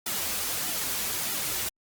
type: noise with flanger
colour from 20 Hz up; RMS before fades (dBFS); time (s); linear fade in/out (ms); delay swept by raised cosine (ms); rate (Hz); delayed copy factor
white; -30; 0.06-1.69; 5; 1.8 to 7.3; 1.6; -0.75
effects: Opus 48 kbps